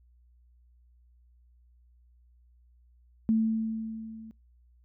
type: tone with level ramp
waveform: sine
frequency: 222 Hz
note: A3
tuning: 16 cents sharp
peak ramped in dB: -20 to -43 dBFS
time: 3.29-4.31 s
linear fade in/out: 0 ms
effects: noise-tail reverb RT60 0.2 s tail -26 dB re dry + added 60 Hz sine -58 dBFS peak until 4.84 s